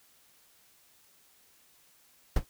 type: noise with exponential decay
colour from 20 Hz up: brown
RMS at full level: -18 dBFS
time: 2.36-2.45 s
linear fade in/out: 5 ms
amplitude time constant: 19 ms
effects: white hiss -63 dBFS RMS until 2.49 s